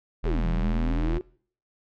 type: tone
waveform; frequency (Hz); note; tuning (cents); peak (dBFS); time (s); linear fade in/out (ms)
square; 41; E1; -9; -24; 0.23-1.19; 20
type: exponential two-way sweep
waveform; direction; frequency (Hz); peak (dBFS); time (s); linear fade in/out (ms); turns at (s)
sine; down then up; 440 to 163.5 to 369.3; -29; 0.26-1.21; 0; 0.47
effects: noise-tail reverb RT60 0.5 s tail -22 dB re dry + low-pass 3000 Hz 12 dB/octave